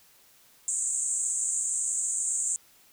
white band-pass noise, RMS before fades -29 dBFS, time 0.68-2.56 s, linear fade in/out 0 ms, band 6900 to 8600 Hz, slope 96 dB/octave, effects white hiss -59 dBFS RMS until 2.92 s

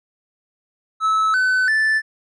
triangle tone with pitch steps, 1301 / 1511.8 / 1756.8 Hz, E6 / F#6 / A6, -23 / +37 / -3 cents, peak -13 dBFS, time 1-2.02 s, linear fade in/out 50 ms, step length 340 ms, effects resampled to 24000 Hz

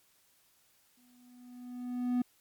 triangle tone with exponential growth, 246.9 Hz, B3, in tune, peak -23 dBFS, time 0.97-2.22 s, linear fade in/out 5 ms, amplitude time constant 270 ms, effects white hiss -68 dBFS RMS until 2.4 s + MP3 96 kbps

